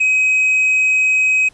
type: tone with tanh clipping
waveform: sine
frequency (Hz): 2532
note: D#7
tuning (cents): +30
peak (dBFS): -12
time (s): 0-1.49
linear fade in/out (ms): 10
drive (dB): 2
effects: pink hiss -51 dBFS RMS until 1.53 s + resampled to 24000 Hz